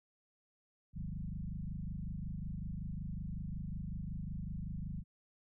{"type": "tone with frequency modulation", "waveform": "sine", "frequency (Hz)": 104, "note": "G#2", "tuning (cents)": 3, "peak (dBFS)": -38, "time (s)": [0.93, 5.04], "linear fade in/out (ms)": 50, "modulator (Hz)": 25.4, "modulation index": 3.5, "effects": []}